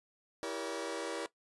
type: chord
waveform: sawtooth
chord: E diminished seventh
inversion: none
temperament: just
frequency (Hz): 329.6 / 395.6 / 474.7 / 569.6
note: E4 / G4 / Bb4 / Db5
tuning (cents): 0 / +16 / +31 / +47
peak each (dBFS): -38 / -40 / -37 / -38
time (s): 0.43-1.26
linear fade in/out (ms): 0
effects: noise-tail reverb RT60 0.1 s tail -17 dB re dry + resampled to 24000 Hz